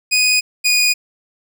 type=tone pair in turn; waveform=20% pulse; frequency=2489 / 2466 Hz; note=D#7 / D#7; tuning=0 / -16 cents; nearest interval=unison; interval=16 cents; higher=first; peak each=-7 dBFS; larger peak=neither; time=0.11-0.41 / 0.64-0.94 s; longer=neither; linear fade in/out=20 ms; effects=none

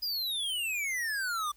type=exponential sweep; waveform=square; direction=down; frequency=5010 to 1160 Hz; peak=-31 dBFS; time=0.02-1.52 s; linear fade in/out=10 ms; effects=added 50 Hz sine -63 dBFS peak until 1.56 s + white hiss -65 dBFS RMS until 1.56 s

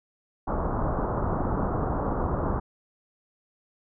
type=low-pass noise; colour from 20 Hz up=pink; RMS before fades=-27 dBFS; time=0.47-2.6 s; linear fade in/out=10 ms; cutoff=1300 Hz; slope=48 dB/octave; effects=none

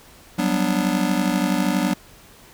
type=chord; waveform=square; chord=G major seventh; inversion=third; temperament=just; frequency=183.75 / 196 / 245 / 294 Hz; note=F#3 / G3 / B3 / D4; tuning=-12 / 0 / -14 / +2 cents; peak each=-25 dBFS; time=0.38-1.94 s; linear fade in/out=10 ms; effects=pink hiss -48 dBFS RMS until 2.53 s

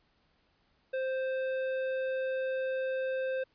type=tone with hard clipping; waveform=sine; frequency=523.3 Hz; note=C5; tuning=in tune; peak=-32 dBFS; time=0.93-3.44 s; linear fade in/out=10 ms; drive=10 dB; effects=pink hiss -71 dBFS RMS until 3.54 s + resampled to 11025 Hz

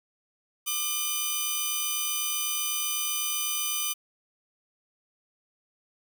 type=tone pair together; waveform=5% pulse; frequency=1200 / 3024 Hz; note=D6 / F#7; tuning=+37 / +37 cents; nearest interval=octave + major third; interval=1600 cents; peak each=-20 dBFS; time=0.66-3.94 s; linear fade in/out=20 ms; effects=none

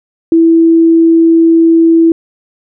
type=tone; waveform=sine; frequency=329.6 Hz; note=E4; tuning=in tune; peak=-3 dBFS; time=0.32-2.12 s; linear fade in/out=2 ms; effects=none

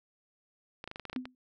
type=clicks; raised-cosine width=0.3 ms; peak=-25 dBFS; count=10; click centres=0.841 / 0.876 / 0.914 / 0.959 / 0.997 / 1.053 / 1.098 / 1.13 / 1.162 / 1.255 s
type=tone with exponential decay; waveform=sine; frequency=253.3 Hz; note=B3; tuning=44 cents sharp; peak=-29 dBFS; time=1.16-1.35 s; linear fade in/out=2 ms; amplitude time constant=40 ms
effects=none

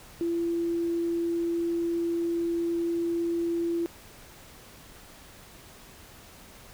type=tone; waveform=sine; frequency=338.7 Hz; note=E4; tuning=47 cents sharp; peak=-25 dBFS; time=0.21-3.86 s; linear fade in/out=0 ms; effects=pink hiss -50 dBFS RMS until 6.73 s

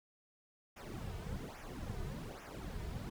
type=noise with flanger; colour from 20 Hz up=brown; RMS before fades=-44 dBFS; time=0.76-3.1 s; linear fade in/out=10 ms; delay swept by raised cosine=0.23 to 3.73 ms; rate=1.2 Hz; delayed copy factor=-0.8; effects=none

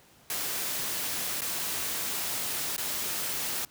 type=noise with dropouts; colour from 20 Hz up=white; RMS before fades=-32 dBFS; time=0.3-3.65 s; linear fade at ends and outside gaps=1 ms; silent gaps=1.408-1.418 / 2.764-2.78 s; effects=pink hiss -58 dBFS RMS until 3.7 s + high-pass 80 Hz 12 dB/octave

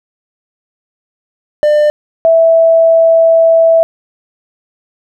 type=tone pair in turn; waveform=triangle / sine; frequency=598 / 657.2 Hz; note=D5 / E5; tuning=+31 / -5 cents; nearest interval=major second; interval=164 cents; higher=second; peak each=-4 dBFS; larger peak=neither; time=1.63-1.9 / 2.25-3.83 s; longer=second; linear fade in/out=0 ms; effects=none

